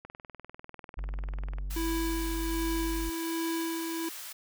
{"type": "click train", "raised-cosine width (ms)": 0.5, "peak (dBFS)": -29, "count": 32, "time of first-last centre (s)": [0.05, 1.585], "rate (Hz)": 20.2}
{"type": "tone", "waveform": "triangle", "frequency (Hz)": 47.71, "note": "G1", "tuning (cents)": -46, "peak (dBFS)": -30, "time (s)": [0.97, 3.1], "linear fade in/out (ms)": 10}
{"type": "high-pass noise", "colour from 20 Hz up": "white", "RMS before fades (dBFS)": -42, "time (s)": [1.7, 4.33], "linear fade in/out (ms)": 10, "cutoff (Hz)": 830, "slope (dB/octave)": 12}
{"type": "tone with tremolo", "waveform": "square", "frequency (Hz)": 329.6, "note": "E4", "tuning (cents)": 0, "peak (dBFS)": -30, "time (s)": [1.76, 4.09], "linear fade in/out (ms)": 5, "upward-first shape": "sine", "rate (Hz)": 1.3, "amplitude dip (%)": 35}
{"effects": []}